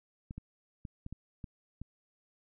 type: clicks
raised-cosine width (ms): 5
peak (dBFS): -29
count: 7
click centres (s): 0.309 / 0.38 / 0.852 / 1.064 / 1.126 / 1.442 / 1.816
effects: none